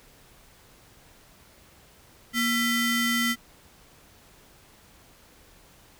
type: ring-modulated tone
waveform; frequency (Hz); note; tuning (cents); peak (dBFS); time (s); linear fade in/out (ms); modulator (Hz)
30% pulse; 1111; C#6; +4; -17; 2.33-3.36; 50; 875
effects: pink hiss -55 dBFS RMS until 5.99 s